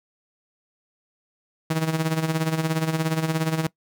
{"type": "tone with tremolo", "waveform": "sawtooth", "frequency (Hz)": 160, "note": "D#3", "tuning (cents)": 49, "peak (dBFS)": -15, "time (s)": [1.7, 3.67], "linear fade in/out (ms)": 5, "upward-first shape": "sine", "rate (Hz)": 17, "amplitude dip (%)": 70, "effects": ["noise-tail reverb RT60 0.1 s tail -21 dB re dry"]}